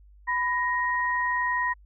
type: tone pair together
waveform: sine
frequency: 995.1 / 1876 Hz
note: B5 / A#6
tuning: +13 / +11 cents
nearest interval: major seventh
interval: 1098 cents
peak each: -26 dBFS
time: 0.27-1.74 s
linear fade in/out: 20 ms
effects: added 50 Hz sine -50 dBFS peak until 1.85 s